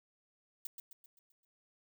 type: noise with echo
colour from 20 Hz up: violet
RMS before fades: -41 dBFS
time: 0.65-0.67 s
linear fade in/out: 2 ms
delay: 130 ms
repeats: 6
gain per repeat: -6 dB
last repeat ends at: 1.45 s
effects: none